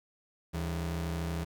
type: ring-modulated tone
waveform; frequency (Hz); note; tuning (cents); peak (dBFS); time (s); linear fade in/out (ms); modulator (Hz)
45% pulse; 121.2; B2; -32; -29; 0.53-1.45; 20; 44.1
effects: 10-bit